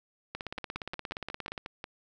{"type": "two click trains", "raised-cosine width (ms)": 0.3, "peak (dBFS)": [-20, -22], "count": [22, 8], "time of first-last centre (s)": [[0.35, 1.578], [0.58, 1.841]], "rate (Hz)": [17.1, 5.55], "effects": []}